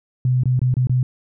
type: tone with dropouts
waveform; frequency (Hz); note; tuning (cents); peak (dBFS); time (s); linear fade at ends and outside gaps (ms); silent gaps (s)
sine; 126.7; B2; +45; -14; 0.25-1.03; 2; 0.435-0.456 / 0.593-0.616 / 0.741-0.768 / 0.871-0.895
effects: none